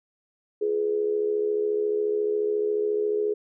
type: tone with amplitude modulation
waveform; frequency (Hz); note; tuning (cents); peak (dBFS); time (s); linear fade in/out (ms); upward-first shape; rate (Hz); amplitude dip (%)
sine; 420; G#4; +19; -19; 0.61-3.34; 10; sine; 74.2; 65
effects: none